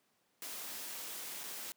white noise with dropouts, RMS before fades -44 dBFS, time 0.42-1.72 s, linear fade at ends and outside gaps 0 ms, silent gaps 1.434-1.438 s, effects pink hiss -75 dBFS RMS until 1.76 s + high-pass 200 Hz 12 dB/octave

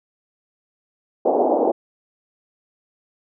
white band-pass noise, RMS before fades -18 dBFS, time 1.25-1.72 s, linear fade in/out 10 ms, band 260 to 790 Hz, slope 48 dB/octave, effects none

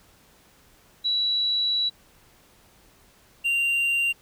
sine / triangle tone pair in turn, 3922 / 2773 Hz, B7 / F7, -13 / -13 cents, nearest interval tritone, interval 600 cents, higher first, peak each -21 / -19 dBFS, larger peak second, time 1.04-1.9 / 3.44-4.13 s, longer first, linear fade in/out 20 ms, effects pink hiss -57 dBFS RMS until 4.21 s

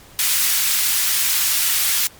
white high-pass noise, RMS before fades -18 dBFS, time 0.19-2.07 s, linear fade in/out 0 ms, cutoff 1600 Hz, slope 12 dB/octave, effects pink hiss -45 dBFS RMS until 2.19 s + MP3 96 kbps

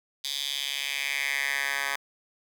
10% pulse tone with high-pass filter sweep, 139.5 Hz, C#3, 11 cents sharp, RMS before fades -30 dBFS, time 0.24-1.96 s, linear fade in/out 5 ms, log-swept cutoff 3900 to 1400 Hz, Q 3.2, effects none

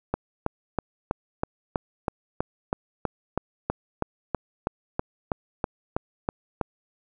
click train, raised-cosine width 1 ms, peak -10 dBFS, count 21, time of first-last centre 0.14-6.612 s, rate 3.09 Hz, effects none

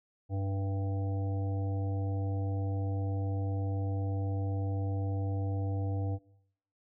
harmonic tone with a mistuned harmonic, 98 Hz, G2, in tune, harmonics 1 / 3 / 5 / 7 / 8, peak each -30 / -40 / -44 / -47 / -48 dBFS, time 0.29-6.19 s, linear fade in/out 50 ms, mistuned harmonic 7, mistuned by -25 cents, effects noise-tail reverb RT60 0.7 s tail -21 dB re dry

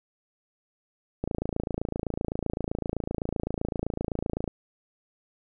click train, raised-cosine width 2 ms, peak -15 dBFS, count 91, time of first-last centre 1.24-4.477 s, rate 27.8 Hz, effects none

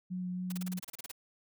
sine tone with vibrato, 181.5 Hz, F#3, 33 cents flat, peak -34 dBFS, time 0.1-0.8 s, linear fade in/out 20 ms, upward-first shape sine, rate 3.7 Hz, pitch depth 11 cents each way
white noise bursts, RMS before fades -43 dBFS, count 12, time 0.5-1.116 s, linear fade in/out 5 ms, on 22 ms, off 32 ms
effects none

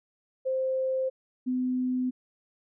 sine tone pair in turn, 523.3 / 253.5 Hz, C5 / B3, 0 / +45 cents, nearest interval octave + minor second, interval 1255 cents, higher first, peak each -25 dBFS, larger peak neither, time 0.45-1.1 / 1.46-2.11 s, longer neither, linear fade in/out 20 ms, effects none

